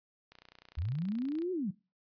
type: click train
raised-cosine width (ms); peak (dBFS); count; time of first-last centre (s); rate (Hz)
0.2; -35; 34; 0.32-1.42; 30
type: linear two-way sweep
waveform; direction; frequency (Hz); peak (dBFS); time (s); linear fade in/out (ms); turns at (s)
sine; up then down; 68 to 377.1 to 163.2; -31; 0.77-1.71; 10; 1.52
effects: noise-tail reverb RT60 0.3 s tail -22 dB re dry + resampled to 11025 Hz